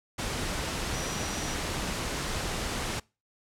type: tone in noise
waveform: sine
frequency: 5830 Hz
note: F#8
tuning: 26 cents flat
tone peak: -40 dBFS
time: 0.93-1.55 s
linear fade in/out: 10 ms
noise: pink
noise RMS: -32 dBFS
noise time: 0.18-3 s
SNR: -11 dB
effects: noise-tail reverb RT60 0.3 s tail -25 dB re dry + low-pass 9000 Hz 12 dB/octave